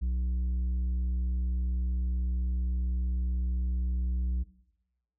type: tone with tanh clipping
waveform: sine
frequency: 61.74 Hz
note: B1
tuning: in tune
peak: -28 dBFS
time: 0.01-4.44 s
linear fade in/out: 20 ms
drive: 6 dB
effects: noise-tail reverb RT60 0.9 s tail -18 dB re dry